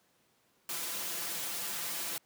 white noise with comb filter, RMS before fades -37 dBFS, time 0.69-2.18 s, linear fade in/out 2 ms, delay 5.9 ms, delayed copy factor +0.75, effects pink hiss -70 dBFS RMS until 2.25 s + high-pass 150 Hz 12 dB/octave

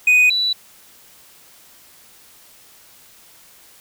triangle / sine tone pair in turn, 2489 / 3951 Hz, D#7 / B7, 0 / 0 cents, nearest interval minor sixth, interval 800 cents, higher second, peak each -8 / -16 dBFS, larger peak first, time 0.07-0.3 / 0.3-0.53 s, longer neither, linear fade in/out 5 ms, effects white hiss -48 dBFS RMS until 3.8 s

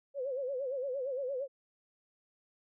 sine tone with vibrato, 530 Hz, C5, 22 cents sharp, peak -33 dBFS, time 0.14-1.48 s, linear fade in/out 50 ms, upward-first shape sine, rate 8.7 Hz, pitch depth 120 cents each way, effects none

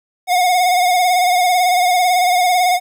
square tone with vibrato, 723 Hz, F#5, 40 cents flat, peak -12 dBFS, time 0.27-2.8 s, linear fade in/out 50 ms, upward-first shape sine, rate 18 Hz, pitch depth 47 cents each way, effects 9-bit

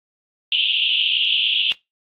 white band-pass noise, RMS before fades -19 dBFS, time 0.52-1.72 s, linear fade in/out 0 ms, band 2700 to 3400 Hz, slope 96 dB/octave, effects noise-tail reverb RT60 0.2 s tail -22 dB re dry + AAC 48 kbps

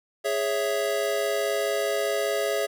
square chord, C# minor, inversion second, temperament equal, 415.3 / 554.4 / 659.3 Hz, G#4 / C#5 / E5, 0 / 0 / 0 cents, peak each -29 dBFS, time 0.24-2.67 s, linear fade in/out 20 ms, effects none

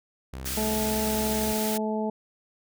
sawtooth tone with pitch glide, 65.41 to 66.55 Hz, C2 to C2, 0 to +30 cents, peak -31 dBFS, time 0.33-1.53 s, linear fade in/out 5 ms, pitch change +30 cents, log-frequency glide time 0.83-1.36 s
white band-stop noise, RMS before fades -32 dBFS, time 0.45-1.78 s, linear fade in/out 10 ms, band 390 to 1200 Hz, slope 96 dB/octave
harmonic tone, 216.2 Hz, A3, 30 cents flat, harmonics 1 / 2 / 3 / 4, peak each -28 / -31 / -33 / -34 dBFS, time 0.57-2.1 s, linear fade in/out 5 ms
effects none

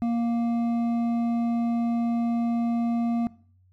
sine tone with hard clipping, 234 Hz, A#3, 7 cents sharp, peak -24 dBFS, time 0.02-3.27 s, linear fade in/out 0 ms, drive 7 dB, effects noise-tail reverb RT60 0.5 s tail -20 dB re dry + added 92 Hz sine -57 dBFS peak until 3.72 s

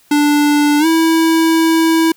square tone with pitch glide, 293.5 to 325.7 Hz, D4 to E4, -1 to -21 cents, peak -10 dBFS, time 0.11-2.12 s, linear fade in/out 5 ms, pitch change +180 cents, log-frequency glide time 0.79-0.86 s, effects white hiss -51 dBFS RMS until 2.16 s

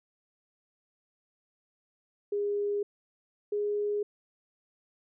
sine tone pair in turn, 408.8 / 413.8 Hz, G#4 / G#4, -27 / -6 cents, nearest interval unison, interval 21 cents, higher second, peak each -27 dBFS, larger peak neither, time 2.32-2.83 / 3.52-4.03 s, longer neither, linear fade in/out 5 ms, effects none

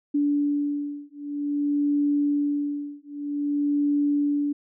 sine beating tone pair, 289.2 / 289.72 Hz, D4 / D4, -27 / -23 cents, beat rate 0.52 Hz, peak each -25 dBFS, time 0.14-4.53 s, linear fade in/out 10 ms, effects none

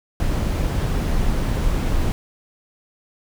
brown noise, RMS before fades -20 dBFS, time 0.2-2.12 s, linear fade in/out 0 ms, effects none

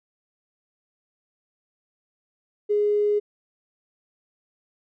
triangle tone with tanh clipping, 415.3 Hz, G#4, in tune, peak -18 dBFS, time 2.69-3.2 s, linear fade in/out 20 ms, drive 3 dB, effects none

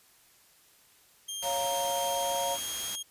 20% pulse tone with pitch glide, 3200 to 3250 Hz, G7 to G#7, +35 to -38 cents, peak -29 dBFS, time 1.28-3.03 s, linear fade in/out 10 ms, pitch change +27 cents, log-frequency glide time 2.03-2.51 s
white noise, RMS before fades -38 dBFS, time 1.42-2.96 s, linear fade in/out 10 ms
sine chord, Bb minor, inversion first, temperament equal, 554.4 / 698.5 / 932.3 Hz, Db5 / F5 / Bb5, 0 / 0 / 0 cents, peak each -33 dBFS, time 1.42-2.58 s, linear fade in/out 50 ms
effects white hiss -61 dBFS RMS until 3.1 s + resampled to 32000 Hz

